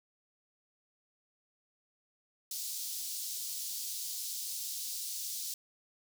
pink high-pass noise, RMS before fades -39 dBFS, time 2.51-5.54 s, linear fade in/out 2 ms, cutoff 4400 Hz, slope 24 dB/octave, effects none

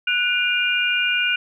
sine tone cluster, 1477 / 2410 / 2813 Hz, F#6 / D7 / F7, -3 / +44 / +12 cents, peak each -22 dBFS, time 0.07-1.36 s, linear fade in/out 5 ms, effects none

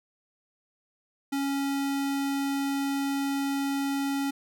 square tone, 277.2 Hz, C#4, in tune, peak -27 dBFS, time 1.32-4.31 s, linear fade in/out 10 ms, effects none

